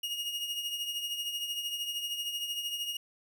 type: tone with tremolo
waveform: 40% pulse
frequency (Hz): 2864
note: F7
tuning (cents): +43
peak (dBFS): -30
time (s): 0.03-2.97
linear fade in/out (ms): 5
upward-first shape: triangle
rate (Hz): 13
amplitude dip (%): 60
effects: none